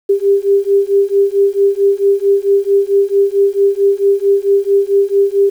sine beating tone pair, 395.5 / 400 Hz, G4 / G4, +15 / +35 cents, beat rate 4.5 Hz, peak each -12 dBFS, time 0.09-5.5 s, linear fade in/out 10 ms, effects 7-bit

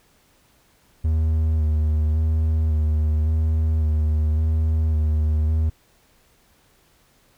triangle tone with vibrato, 78 Hz, D#2, 5 cents sharp, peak -15 dBFS, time 1.04-5.7 s, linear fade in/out 10 ms, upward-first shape square, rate 0.9 Hz, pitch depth 23 cents each way, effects pink hiss -59 dBFS RMS until 7.37 s

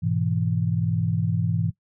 sine chord, E major, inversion first, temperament equal, 103.83 / 123.47 / 164.81 Hz, G#2 / B2 / E3, 0 / 0 / 0 cents, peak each -25 / -27 / -24 dBFS, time 0.02-1.71 s, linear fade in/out 20 ms, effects noise-tail reverb RT60 0.1 s tail -19 dB re dry

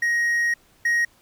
triangle tone pair in turn, 1881 / 1881 Hz, A#6 / A#6, +15 / +15 cents, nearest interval unison, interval 0 cents, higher neither, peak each -17 / -16 dBFS, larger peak second, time 0.02-0.54 / 0.85-1.05 s, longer first, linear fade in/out 5 ms, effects pink hiss -58 dBFS RMS until 1.21 s

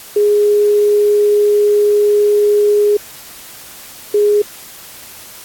sine tone pair in turn, 414.8 / 414.8 Hz, G#4 / G#4, -2 / -2 cents, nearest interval unison, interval 0 cents, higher neither, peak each -8 dBFS, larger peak neither, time 0.16-2.97 / 4.14-4.42 s, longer first, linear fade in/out 5 ms, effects white hiss -35 dBFS RMS until 5.44 s + AAC 64 kbps

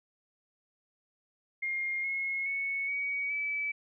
sine tone with pitch steps, 2126 / 2168 / 2211 / 2255 / 2300 Hz, C7 / C#7 / C#7 / C#7 / D7, +27 / -39 / -5 / +29 / -37 cents, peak -30 dBFS, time 1.62-3.72 s, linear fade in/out 10 ms, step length 420 ms, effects none

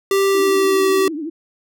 square tone with pitch glide, 392 to 383.9 Hz, G4 to G4, 0 to -36 cents, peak -14 dBFS, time 0.11-1.08 s, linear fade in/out 2 ms, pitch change -36 cents, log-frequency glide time 0.3-0.87 s
sine tone with vibrato, 308.6 Hz, D#4, 14 cents flat, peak -23 dBFS, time 0.34-1.3 s, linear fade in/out 10 ms, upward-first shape triangle, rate 12 Hz, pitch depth 170 cents each way
effects none

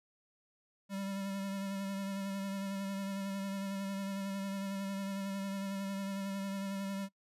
square tone with vibrato, 196 Hz, G3, in tune, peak -37 dBFS, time 0.89-7.09 s, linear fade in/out 50 ms, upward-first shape sine, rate 11 Hz, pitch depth 23 cents each way, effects noise-tail reverb RT60 0.1 s tail -22 dB re dry + resampled to 32000 Hz

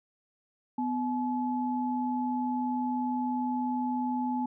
sine tone pair together, 249.7 / 857 Hz, B3 / A5, +19 / -46 cents, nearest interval octave + major sixth, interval 2135 cents, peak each -29 / -32 dBFS, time 0.78-4.46 s, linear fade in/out 5 ms, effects none

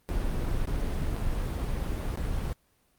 brown noise with dropouts, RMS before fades -29 dBFS, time 0.09-2.53 s, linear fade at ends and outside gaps 0 ms, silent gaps 0.656-0.672 / 1.158-1.164 / 2.158-2.174 s, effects pink hiss -68 dBFS RMS until 2.98 s + Opus 32 kbps

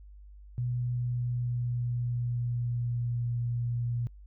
sine tone with pitch glide, 122.6 to 119.52 Hz, B2 to A#2, -12 to +44 cents, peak -28 dBFS, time 0.58-4.07 s, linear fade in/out 0 ms, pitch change -44 cents, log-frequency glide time 0.76-3.28 s, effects noise-tail reverb RT60 0.1 s tail -26 dB re dry + added 50 Hz sine -47 dBFS peak until 4.26 s

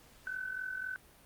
sine tone with amplitude modulation, 1516 Hz, F#6, 42 cents sharp, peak -33 dBFS, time 0.27-0.96 s, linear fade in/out 0 ms, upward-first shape sine, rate 43.9 Hz, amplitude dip 70%, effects pink hiss -60 dBFS RMS until 1.25 s + Opus 48 kbps

